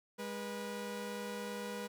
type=tone pair together; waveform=sawtooth; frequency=204.5 / 486.4 Hz; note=G#3 / B4; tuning=-26 / -26 cents; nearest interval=octave + minor third; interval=1500 cents; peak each=-39 / -38 dBFS; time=0.18-1.88 s; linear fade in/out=20 ms; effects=none